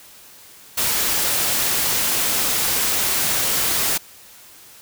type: noise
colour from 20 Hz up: white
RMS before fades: -20 dBFS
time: 0.77-3.98 s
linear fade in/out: 10 ms
effects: white hiss -45 dBFS RMS until 4.81 s